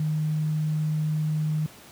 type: tone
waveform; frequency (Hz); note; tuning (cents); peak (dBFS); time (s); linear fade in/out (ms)
sine; 154.2; D#3; -15; -22; 0-1.66; 0
effects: pink hiss -48 dBFS RMS until 1.91 s + high-pass 100 Hz 12 dB/octave